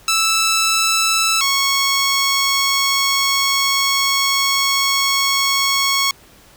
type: tone pair in turn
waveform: 10% pulse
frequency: 1318.5 / 1102.7 Hz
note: E6 / C#6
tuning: 0 / -9 cents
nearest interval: minor third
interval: 309 cents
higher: first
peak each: -6 dBFS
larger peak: neither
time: 0.08-1.41 / 1.41-6.11 s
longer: second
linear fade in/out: 2 ms
effects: pink hiss -47 dBFS RMS until 6.56 s